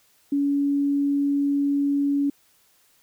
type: tone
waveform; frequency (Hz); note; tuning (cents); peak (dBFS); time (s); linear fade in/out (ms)
sine; 282.9; C#4; +35; -19; 0.32-2.3; 5
effects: white hiss -61 dBFS RMS until 3.02 s